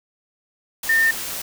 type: tone in noise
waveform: sine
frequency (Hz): 1812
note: A#6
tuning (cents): -50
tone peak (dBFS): -14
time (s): 0.89-1.11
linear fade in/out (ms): 5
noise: white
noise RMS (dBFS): -29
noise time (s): 0.83-1.42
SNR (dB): +12
effects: none